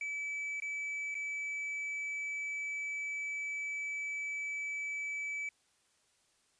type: tone with dropouts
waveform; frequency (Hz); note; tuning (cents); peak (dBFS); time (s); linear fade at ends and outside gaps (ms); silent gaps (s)
triangle; 2300; D7; -37; -34; 0.01-5.49; 2; 0.601-0.621 / 1.144-1.151
effects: white hiss -72 dBFS RMS until 6.59 s + resampled to 22050 Hz